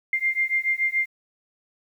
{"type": "beating tone pair", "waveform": "sine", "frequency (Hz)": [2100, 2107], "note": ["C7", "C7"], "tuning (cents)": [6, 12], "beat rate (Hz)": 7, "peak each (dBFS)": -24, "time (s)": [0.13, 1.06], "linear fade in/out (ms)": 2, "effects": ["9-bit"]}